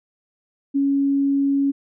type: tone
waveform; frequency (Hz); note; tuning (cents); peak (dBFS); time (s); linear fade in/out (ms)
sine; 277.9; C#4; +4; -16; 0.74-1.72; 20
effects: none